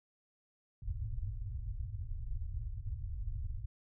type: low-pass noise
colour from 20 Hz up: pink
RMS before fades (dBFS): -39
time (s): 0.82-3.66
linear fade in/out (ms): 5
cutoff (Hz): 120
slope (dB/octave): 96
effects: none